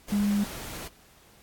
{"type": "tone in noise", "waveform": "sine", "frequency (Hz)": 204.1, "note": "G#3", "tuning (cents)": -30, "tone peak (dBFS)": -22, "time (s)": [0.12, 0.44], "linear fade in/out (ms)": 5, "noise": "pink", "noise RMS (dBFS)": -39, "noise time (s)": [0.08, 0.88], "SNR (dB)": 14, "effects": ["pink hiss -57 dBFS RMS until 1.42 s", "AAC 64 kbps"]}